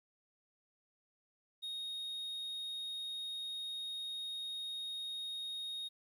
triangle tone, 3729 Hz, A#7, in tune, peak -38 dBFS, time 1.62-5.89 s, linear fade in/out 20 ms, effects 12-bit

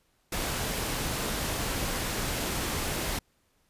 pink noise, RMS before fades -31 dBFS, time 0.32-3.19 s, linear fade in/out 5 ms, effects pink hiss -70 dBFS RMS until 3.69 s + resampled to 32000 Hz

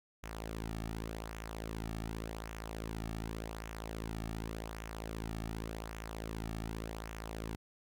sawtooth tone with flanger, 55 Hz, A1, in tune, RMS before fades -42 dBFS, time 0.23-7.56 s, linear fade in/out 10 ms, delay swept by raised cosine 0.22 to 2.02 ms, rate 0.87 Hz, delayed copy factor -0.55, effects none

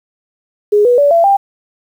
sine tone with pitch steps, 415.3 / 488.2 / 573.9 / 674.7 / 793.1 Hz, G#4 / B4 / D5 / E5 / G5, 0 / -20 / -40 / +40 / +20 cents, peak -6 dBFS, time 0.72-1.37 s, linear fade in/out 10 ms, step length 130 ms, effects 7-bit

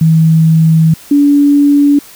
sine tone pair in turn, 160.9 / 286.7 Hz, E3 / D4, -42 / -42 cents, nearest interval minor seventh, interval 1000 cents, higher second, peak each -4 / -4 dBFS, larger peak neither, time 0.01-0.94 / 1.11-1.99 s, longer first, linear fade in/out 5 ms, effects white hiss -36 dBFS RMS until 2.15 s

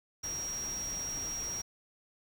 sine tone in noise, 5650 Hz, F8, 19 cents sharp, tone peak -35 dBFS, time 0.23-1.62 s, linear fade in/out 10 ms, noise pink, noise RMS -45 dBFS, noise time 0.23-1.62 s, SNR +7 dB, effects none

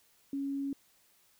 sine tone, 277.2 Hz, C#4, in tune, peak -32 dBFS, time 0.33-0.73 s, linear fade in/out 2 ms, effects white hiss -67 dBFS RMS until 1.39 s

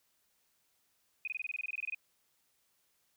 sine tone bursts, 2496 Hz, D#7, 5 cents sharp, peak -34 dBFS, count 15, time 1.25-1.947 s, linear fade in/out 2 ms, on 25 ms, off 23 ms, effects white hiss -75 dBFS RMS until 3.16 s

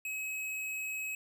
square tone, 2557 Hz, D#7, 47 cents sharp, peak -36 dBFS, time 0.05-1.15 s, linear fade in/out 2 ms, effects none

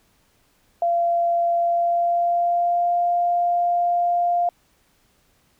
sine tone with pitch glide, 687 to 699 Hz, F5 to F5, -29 to +1 cents, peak -17 dBFS, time 0.82-4.49 s, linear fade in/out 2 ms, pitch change +30 cents, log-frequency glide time 1.58-2.96 s, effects pink hiss -62 dBFS RMS until 5.59 s

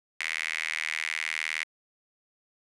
sawtooth tone with high-pass filter, 79.4 Hz, D#2, 36 cents sharp, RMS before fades -32 dBFS, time 0.2-1.64 s, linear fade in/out 0 ms, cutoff 2100 Hz, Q 5.6, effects resampled to 24000 Hz + 9-bit

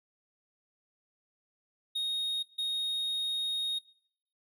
triangle tone bursts at uneven times, 3729 Hz, A#7, in tune, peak -28 dBFS, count 2, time 1.95-2.43 / 2.58-3.79 s, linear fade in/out 10 ms, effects noise-tail reverb RT60 0.7 s tail -22 dB re dry

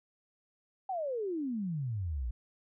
sine exponential sweep, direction down, 790 to 55 Hz, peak -32 dBFS, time 0.89-2.31 s, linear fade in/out 5 ms, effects none

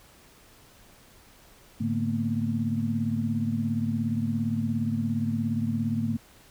sine tone cluster, 106.4 / 145.1 / 225.7 / 242.9 Hz, G#2 / D3 / A3 / B3, +42 / -21 / +44 / -29 cents, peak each -31 / -33 / -27 / -33 dBFS, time 1.8-6.17 s, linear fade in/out 10 ms, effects pink hiss -55 dBFS RMS until 6.5 s

